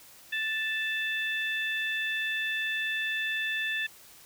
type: harmonic tone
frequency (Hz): 880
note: A5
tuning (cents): 0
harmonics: 2 / 3 / 4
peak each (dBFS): -30 / -34 / -36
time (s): 0.32-3.87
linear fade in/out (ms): 10
effects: white hiss -53 dBFS RMS until 4.25 s